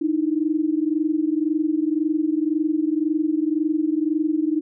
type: tone pair together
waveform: sine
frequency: 302.1 / 324 Hz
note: D4 / E4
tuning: +49 / -30 cents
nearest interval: minor second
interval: 121 cents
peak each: -21 / -22 dBFS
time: 0.01-4.61 s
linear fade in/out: 10 ms
effects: none